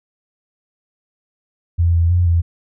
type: tone with pitch steps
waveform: sine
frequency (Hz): 85.2 / 84.3 / 88.4 / 84.8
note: F2 / E2 / F2 / E2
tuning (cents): -42 / +39 / +22 / +50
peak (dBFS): -11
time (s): 1.78-2.42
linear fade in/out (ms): 20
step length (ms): 160
effects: none